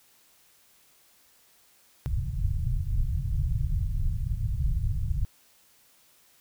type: low-pass noise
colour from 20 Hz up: pink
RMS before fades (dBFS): -27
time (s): 2.06-5.25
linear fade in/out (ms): 0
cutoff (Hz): 140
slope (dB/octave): 48
effects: white hiss -61 dBFS RMS until 6.4 s